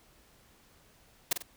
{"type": "noise with echo", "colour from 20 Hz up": "white", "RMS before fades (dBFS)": -26, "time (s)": [1.31, 1.33], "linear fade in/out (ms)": 5, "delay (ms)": 47, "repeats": 2, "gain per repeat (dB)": -8, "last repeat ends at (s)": 1.424, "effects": ["pink hiss -62 dBFS RMS until 1.56 s"]}